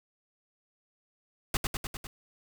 pink noise with echo, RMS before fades -27 dBFS, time 1.54-1.57 s, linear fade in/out 2 ms, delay 100 ms, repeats 5, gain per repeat -3 dB, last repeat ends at 2.07 s, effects none

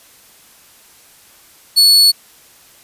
40% pulse tone, 4410 Hz, C#8, 10 cents flat, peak -5 dBFS, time 1.76-2.12 s, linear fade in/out 20 ms, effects white hiss -46 dBFS RMS until 2.83 s + resampled to 32000 Hz

